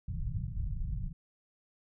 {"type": "low-pass noise", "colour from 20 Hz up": "pink", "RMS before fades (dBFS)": -35, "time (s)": [0.08, 1.13], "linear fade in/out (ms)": 5, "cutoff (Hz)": 170, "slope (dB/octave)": 48, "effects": []}